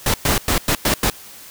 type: noise bursts at uneven times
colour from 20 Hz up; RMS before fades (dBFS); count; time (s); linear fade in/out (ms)
pink; -17; 6; 0.06-0.14 / 0.25-0.38 / 0.48-0.58 / 0.68-0.75 / 0.85-0.94 / 1.03-1.1; 2
effects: white hiss -40 dBFS RMS until 1.5 s